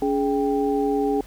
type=tone cluster; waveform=sine; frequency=282.4 / 419.2 / 788 Hz; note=C#4 / G#4 / G5; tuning=+32 / +16 / +9 cents; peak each=-23 / -22 / -27 dBFS; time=0.02-1.21 s; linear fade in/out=2 ms; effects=added 43 Hz sine -42 dBFS peak until 1.26 s + pink hiss -49 dBFS RMS until 1.26 s